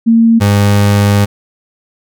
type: tone pair in turn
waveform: sine / 30% pulse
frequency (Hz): 228.5 / 101.79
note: A#3 / G#2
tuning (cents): -34 / -34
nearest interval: octave + major second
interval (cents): 1400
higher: first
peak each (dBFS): -4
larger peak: neither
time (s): 0.06-0.4 / 0.4-1.26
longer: second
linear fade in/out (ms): 20
effects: none